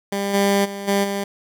15% pulse tone with level steps, 199.4 Hz, G3, 30 cents sharp, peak -15 / -9 / -22 / -10 / -16 dBFS, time 0.12-1.24 s, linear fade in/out 5 ms, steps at 0.33 / 0.64 / 0.87 / 1.03 s, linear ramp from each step 20 ms, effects none

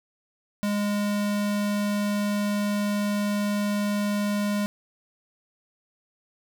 square tone, 205.6 Hz, G#3, 17 cents flat, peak -24 dBFS, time 0.63-4.66 s, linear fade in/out 0 ms, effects none

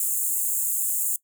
pink high-pass noise, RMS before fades -25 dBFS, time 0-1.16 s, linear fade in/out 2 ms, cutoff 7000 Hz, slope 96 dB/octave, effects noise-tail reverb RT60 0.1 s tail -21 dB re dry

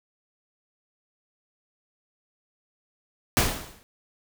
pink noise with exponential decay, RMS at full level -18 dBFS, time 3.37-3.83 s, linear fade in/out 0 ms, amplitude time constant 100 ms, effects none

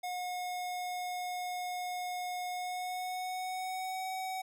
square tone with pitch glide, 723 to 752.8 Hz, F#5 to F#5, -40 to +30 cents, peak -36 dBFS, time 0.03-4.42 s, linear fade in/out 10 ms, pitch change +70 cents, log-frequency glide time 2.5-4.04 s, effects none

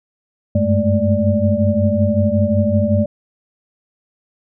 sine tone cluster, 94.9 / 100.3 / 209 / 221.2 / 586 Hz, F#2 / G2 / G#3 / A3 / D5, +44 / +40 / +11 / +9 / -4 cents, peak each -19 dBFS, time 0.55-3.06 s, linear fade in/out 5 ms, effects none

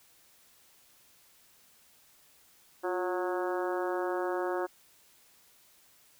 harmonic tone with a mistuned harmonic, 182.7 Hz, F#3, 22 cents flat, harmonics 2 / 3 / 4 / 5 / 6 / 7 / 8 / 9, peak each -32 / -36 / -38 / -40 / -42 / -43 / -44 / -45 dBFS, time 2.83-4.67 s, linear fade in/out 20 ms, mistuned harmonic 2, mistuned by -45 cents, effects white hiss -62 dBFS RMS until 6.19 s

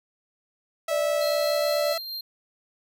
sawtooth tone with pitch glide, 654 to 660.1 Hz, E5 to E5, -14 to +2 cents, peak -23 dBFS, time 0.88-1.98 s, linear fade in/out 5 ms, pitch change +16 cents, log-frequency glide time 1.3-1.81 s
sine tone, 590 Hz, D5, 8 cents sharp, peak -23 dBFS, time 0.9-1.94 s, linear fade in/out 20 ms
square tone with tremolo, 4186 Hz, C8, in tune, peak -31 dBFS, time 1.21-2.21 s, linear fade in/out 5 ms, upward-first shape triangle, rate 4.5 Hz, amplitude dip 40%
effects none

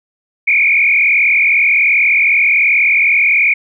sine tone with frequency modulation, 2306 Hz, D7, 32 cents flat, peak -8 dBFS, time 0.47-3.54 s, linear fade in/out 10 ms, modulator 41.3 Hz, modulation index 3.2, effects none

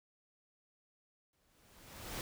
pink noise with exponential growth, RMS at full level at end -40 dBFS, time 1.33-2.21 s, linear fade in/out 1 ms, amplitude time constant 190 ms, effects none

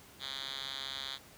5% pulse tone with band-pass filter, 135.5 Hz, C#3, 39 cents flat, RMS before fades -41 dBFS, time 0.19-1.19 s, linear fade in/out 50 ms, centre 3400 Hz, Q 4.4, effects pink hiss -56 dBFS RMS until 1.37 s + high-pass 60 Hz 12 dB/octave

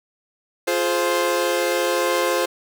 sawtooth chord, F minor, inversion none, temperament equal with one note detuned, 349.2 / 423.3 / 523.3 Hz, F4 / Ab4 / C5, 0 / +33 / 0 cents, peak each -20 / -22 / -17 dBFS, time 0.67-2.46 s, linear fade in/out 10 ms, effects none

